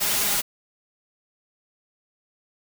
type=noise with comb filter; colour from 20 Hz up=white; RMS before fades=-23 dBFS; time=0-0.42 s; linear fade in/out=20 ms; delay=4.9 ms; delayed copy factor=+0.55; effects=none